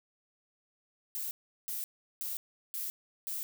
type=noise bursts; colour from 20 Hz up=violet; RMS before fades=-37 dBFS; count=5; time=1.15-3.43 s; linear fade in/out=0 ms; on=160 ms; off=370 ms; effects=none